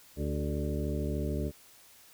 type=harmonic tone with a mistuned harmonic; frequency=73.42 Hz; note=D2; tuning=in tune; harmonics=1 / 2 / 3 / 4 / 5 / 6 / 8; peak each=-33 / -36 / -38 / -39 / -40 / -41 / -42 dBFS; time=0.16-1.52 s; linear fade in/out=50 ms; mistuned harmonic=5; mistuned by=+46 cents; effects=white hiss -57 dBFS RMS until 2.13 s